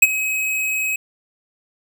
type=tone with ADSR envelope; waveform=square; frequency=2546 Hz; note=D#7; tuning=39 cents sharp; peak=-4 dBFS; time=0.02-0.96 s; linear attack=8 ms; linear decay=31 ms; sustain=-16 dB; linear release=4 ms; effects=none